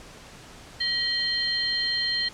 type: tone cluster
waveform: sine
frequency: 1909 / 3130 / 4195 Hz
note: A#6 / G7 / C8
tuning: +41 / -3 / +4 cents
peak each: -30 / -31 / -25 dBFS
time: 0.8-2.29 s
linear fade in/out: 10 ms
effects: pink hiss -46 dBFS RMS until 2.33 s + low-pass 8000 Hz 12 dB/octave